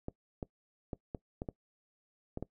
clicks, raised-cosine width 2 ms, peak -24 dBFS, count 8, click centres 0.084 / 0.428 / 0.932 / 1.148 / 1.419 / 1.488 / 2.374 / 2.426 s, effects noise-tail reverb RT60 0.1 s tail -21 dB re dry

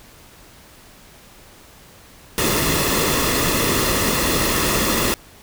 pink noise with comb filter, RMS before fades -19 dBFS, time 2.38-5.14 s, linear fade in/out 0 ms, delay 1.3 ms, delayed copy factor -0.55, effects pink hiss -46 dBFS RMS until 5.42 s

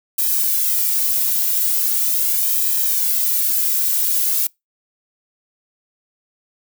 violet noise with flanger, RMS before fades -18 dBFS, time 0.18-4.47 s, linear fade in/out 5 ms, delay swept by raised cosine 1.4 to 2.3 ms, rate 0.4 Hz, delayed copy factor -0.95, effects noise-tail reverb RT60 0.2 s tail -26 dB re dry

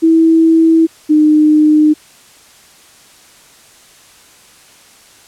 sine tone pair in turn, 325.4 / 304.9 Hz, E4 / D#4, -22 / -35 cents, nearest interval minor second, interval 113 cents, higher first, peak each -5 dBFS, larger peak neither, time 0.02-0.87 / 1.09-1.94 s, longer neither, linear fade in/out 20 ms, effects white hiss -43 dBFS RMS until 5.27 s + low-pass 10000 Hz 12 dB/octave

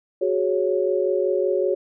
sine chord, F# suspended second, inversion none, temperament equal, 370 / 415.3 / 554.4 Hz, F#4 / G#4 / C#5, 0 / 0 / 0 cents, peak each -22 / -24 / -23 dBFS, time 0.21-1.75 s, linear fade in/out 10 ms, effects none

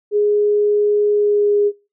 sine tone with pitch glide, 415.3 to 411 Hz, G#4 to G#4, 0 to -18 cents, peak -12 dBFS, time 0.11-1.72 s, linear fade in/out 50 ms, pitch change -18 cents, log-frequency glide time 1.12-1.58 s, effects noise-tail reverb RT60 0.3 s tail -23 dB re dry

